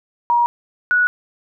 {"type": "tone pair in turn", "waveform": "sine", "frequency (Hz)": [952, 1466.8], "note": ["A#5", "F#6"], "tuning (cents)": [36, -15], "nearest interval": "perfect fifth", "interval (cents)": 749, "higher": "second", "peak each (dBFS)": -12, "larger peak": "neither", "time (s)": [[0.3, 0.46], [0.91, 1.07]], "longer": "neither", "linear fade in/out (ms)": 0, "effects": []}